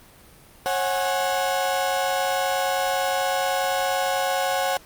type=chord; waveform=35% pulse; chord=C# suspended fourth; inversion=none; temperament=equal with one note detuned; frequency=544.2 / 740 / 830.6 Hz; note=C#5 / F#5 / G#5; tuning=-32 / 0 / 0 cents; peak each=-24 / -23 / -27 dBFS; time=0.66-4.77 s; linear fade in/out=0 ms; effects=pink hiss -50 dBFS RMS until 4.85 s + Opus 32 kbps